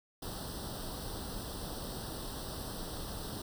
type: noise with comb filter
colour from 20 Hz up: pink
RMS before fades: -41 dBFS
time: 0.22-3.42 s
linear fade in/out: 5 ms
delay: 0.22 ms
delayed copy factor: +0.9
effects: none